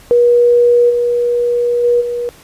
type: tone with level steps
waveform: sine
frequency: 481.1 Hz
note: B4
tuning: 45 cents flat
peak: -6 / -11 / -8 / -16 dBFS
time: 0.11-2.29 s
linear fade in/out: 0 ms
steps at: 0.89 / 1.83 / 2 s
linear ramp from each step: 20 ms
effects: pink hiss -42 dBFS RMS until 2.43 s + resampled to 32000 Hz